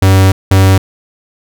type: tone pair in turn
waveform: 45% pulse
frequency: 95.6 / 95.6 Hz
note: G2 / G2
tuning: -43 / -43 cents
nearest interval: unison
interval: 0 cents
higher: neither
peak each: -4 dBFS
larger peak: neither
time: 0.02-0.32 / 0.51-0.78 s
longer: first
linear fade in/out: 5 ms
effects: none